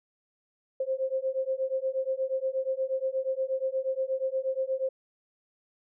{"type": "beating tone pair", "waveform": "sine", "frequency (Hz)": [523.3, 531.7], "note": ["C5", "C5"], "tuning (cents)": [0, 28], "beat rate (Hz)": 8.4, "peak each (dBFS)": -30, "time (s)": [0.8, 4.89], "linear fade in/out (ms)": 5, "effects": []}